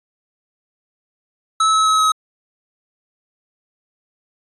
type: tone with pitch steps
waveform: square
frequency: 1300 / 1291.8 / 1283.6 / 1275.5 Hz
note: E6 / E6 / E6 / D#6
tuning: -24 / -35 / -46 / +43 cents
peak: -13 dBFS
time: 1.6-2.12 s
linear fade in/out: 5 ms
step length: 130 ms
effects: resampled to 24000 Hz